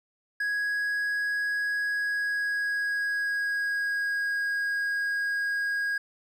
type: tone with pitch glide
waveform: triangle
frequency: 1661.2 to 1639.3 Hz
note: G#6 to G#6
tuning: 0 to -23 cents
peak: -24 dBFS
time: 0.4-5.98 s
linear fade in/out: 5 ms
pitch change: -23 cents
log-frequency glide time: 1.86-4.41 s
effects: none